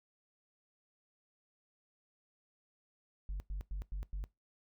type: tone bursts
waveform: sine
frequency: 48.04 Hz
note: G1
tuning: 34 cents flat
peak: -34 dBFS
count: 5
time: 3.29-4.24 s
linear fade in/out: 0 ms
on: 110 ms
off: 100 ms
effects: noise-tail reverb RT60 0.2 s tail -23 dB re dry + tanh soft clip ceiling -35 dBFS